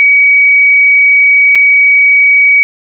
sine tone with dropouts, 2264 Hz, C#7, 36 cents sharp, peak -3 dBFS, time 0-2.63 s, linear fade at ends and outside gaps 0 ms, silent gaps 1.55-1.555 s, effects none

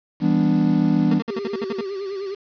triangle chord, E minor seventh, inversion none, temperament equal with one note detuned, 164.81 / 198.62 / 246.9 / 293.7 Hz, E3 / G3 / B3 / D4, 0 / +23 / 0 / 0 cents, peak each -19 dBFS, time 0.2-1.22 s, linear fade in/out 50 ms
30% pulse tone bursts, 229.1 Hz, A#3, 30 cents flat, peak -21 dBFS, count 9, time 1.11-1.812 s, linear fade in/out 5 ms, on 30 ms, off 54 ms
triangle tone with vibrato, 392 Hz, G4, in tune, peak -24 dBFS, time 1.29-2.35 s, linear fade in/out 10 ms, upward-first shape sine, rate 9.8 Hz, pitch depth 65 cents each way
effects resampled to 11025 Hz + 7-bit

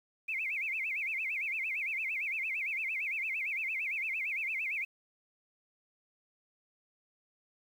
sine tone with vibrato, 2349 Hz, D7, in tune, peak -32 dBFS, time 0.28-4.85 s, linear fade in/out 10 ms, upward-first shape sine, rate 8.8 Hz, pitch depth 220 cents each way, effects 10-bit

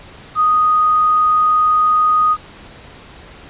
sine tone with quantisation, 1243 Hz, D#6, 2 cents flat, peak -10 dBFS, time 0.35-2.37 s, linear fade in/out 50 ms, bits 6, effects pink hiss -39 dBFS RMS until 3.49 s + resampled to 8000 Hz

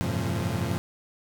30% pulse tone cluster, 89.5 / 102.5 / 113.7 / 133.6 / 171.9 Hz, F2 / G#2 / A#2 / C3 / F3, +43 / -22 / -43 / +36 / -27 cents, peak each -30 dBFS, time 0.01-0.78 s, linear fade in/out 0 ms, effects none

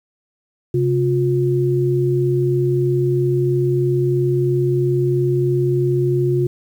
sine tone pair together, 133.57 / 356.6 Hz, C3 / F4, +36 / +36 cents, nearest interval octave + perfect fourth, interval 1700 cents, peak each -17 dBFS, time 0.74-6.47 s, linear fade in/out 5 ms, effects 8-bit

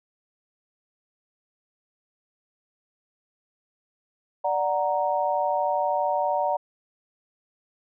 sine chord, D augmented, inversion none, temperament equal, 587.3 / 740 / 932.3 Hz, D5 / F#5 / A#5, 0 / 0 / 0 cents, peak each -26 dBFS, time 4.44-6.57 s, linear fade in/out 10 ms, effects none

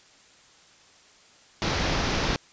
pink low-pass noise, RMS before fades -26 dBFS, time 1.62-2.36 s, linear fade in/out 0 ms, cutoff 6000 Hz, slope 48 dB/octave, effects white hiss -55 dBFS RMS until 2.52 s + resampled to 16000 Hz

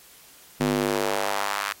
square tone with high-pass filter sweep, 50.4 Hz, G1, 49 cents sharp, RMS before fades -26 dBFS, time 0.6-1.73 s, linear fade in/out 5 ms, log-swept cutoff 210 to 1400 Hz, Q 1.6, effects white hiss -51 dBFS RMS until 1.8 s + AAC 48 kbps

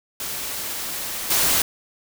white noise with level steps, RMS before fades -29 / -19 dBFS, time 0.2-1.62 s, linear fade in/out 2 ms, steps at 1.3 s, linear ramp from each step 5 ms, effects none

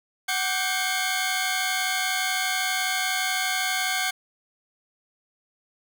sawtooth tone cluster, 749 / 1168 / 1570 / 2162 / 3448 Hz, F#5 / D6 / G6 / C#7 / A7, +21 / -10 / +2 / -44 / -36 cents, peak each -26 / -33 / -25 / -25 / -30 dBFS, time 0.28-4.11 s, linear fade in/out 10 ms, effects none

